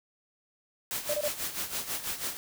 white noise with tremolo, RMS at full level -32 dBFS, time 0.91-2.37 s, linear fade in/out 0 ms, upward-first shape sine, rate 6.1 Hz, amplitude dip 70%
sine tone bursts, 593 Hz, D5, 17 cents sharp, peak -27 dBFS, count 3, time 1.09-1.281 s, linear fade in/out 5 ms, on 49 ms, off 22 ms
effects none

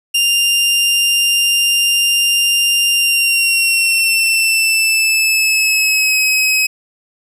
sawtooth tone with pitch glide, 2794 to 2547 Hz, F7 to D#7, 0 to +40 cents, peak -8 dBFS, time 0.14-6.67 s, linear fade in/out 10 ms, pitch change -160 cents, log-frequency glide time 2.91-6.2 s, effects resampled to 32000 Hz + 8-bit

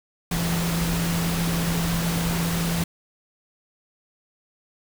sine tone in noise, 168.6 Hz, E3, 39 cents sharp, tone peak -23 dBFS, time 0.31-2.84 s, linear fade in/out 5 ms, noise pink, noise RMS -28 dBFS, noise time 0.31-2.84 s, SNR +2 dB, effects none

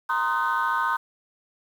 sine chord, C half-diminished seventh, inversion third, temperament equal with one note detuned, 932.3 / 1046.5 / 1244.5 / 1516.3 Hz, Bb5 / C6 / Eb6 / Gb6, 0 / 0 / 0 / +42 cents, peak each -26 dBFS, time 0.09-0.97 s, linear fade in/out 10 ms, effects tanh soft clip ceiling -16 dBFS + 8-bit

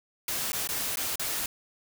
white noise with dropouts, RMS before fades -31 dBFS, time 0.28-1.46 s, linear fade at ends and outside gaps 2 ms, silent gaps 0.52-0.53 / 0.674-0.689 / 0.958-0.971 / 1.157-1.195 s, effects none

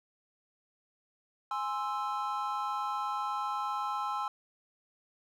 triangle chord, Ab augmented, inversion none, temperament equal, 830.6 / 1046.5 / 1318.5 Hz, Ab5 / C6 / E6, 0 / 0 / 0 cents, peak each -34 dBFS, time 1.51-4.28 s, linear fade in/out 2 ms, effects none

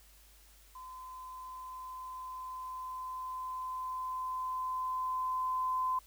sine tone with level ramp, 1025 Hz, C6, 36 cents flat, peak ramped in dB -45 to -29 dBFS, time 0.75-5.99 s, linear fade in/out 5 ms, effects added 50 Hz sine -60 dBFS peak until 6.06 s + white hiss -62 dBFS RMS until 6.06 s

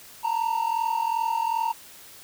triangle tone pair together, 901.4 / 944 Hz, A5 / A#5, +42 / +22 cents, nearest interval minor second, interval 80 cents, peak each -23 / -25 dBFS, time 0.23-1.73 s, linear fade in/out 20 ms, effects white hiss -47 dBFS RMS until 2.23 s

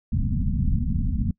pink low-pass noise, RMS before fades -23 dBFS, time 0.12-1.31 s, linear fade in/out 5 ms, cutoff 250 Hz, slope 96 dB/octave, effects noise-tail reverb RT60 0.1 s tail -24 dB re dry

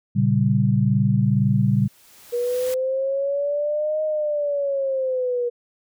sine chord, G diminished, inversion first, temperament equal, 116.54 / 138.59 / 196 Hz, Bb2 / Db3 / G3, 0 / 0 / 0 cents, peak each -20 dBFS, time 0.15-1.88 s, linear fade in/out 20 ms
white noise with exponential growth, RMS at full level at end -34 dBFS, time 1.22-2.74 s, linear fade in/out 0 ms, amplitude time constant 330 ms
sine linear two-way sweep, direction up then down, 477.7 to 622.3 to 477.7 Hz, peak -20 dBFS, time 2.32-5.5 s, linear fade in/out 20 ms, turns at 4.03 s
effects none

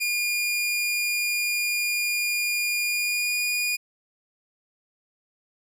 sawtooth tone with pitch glide, 2424 to 2445 Hz, D#7 to D#7, -46 to -31 cents, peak -20 dBFS, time 0-3.77 s, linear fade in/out 20 ms, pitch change +15 cents, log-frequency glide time 2.85-3.41 s, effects none

